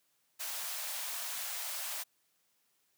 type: high-pass noise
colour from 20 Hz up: white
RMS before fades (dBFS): -39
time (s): 0.39-2.04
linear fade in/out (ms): 20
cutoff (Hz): 570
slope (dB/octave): 48
effects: white hiss -75 dBFS RMS until 2.97 s + high-pass 100 Hz 12 dB/octave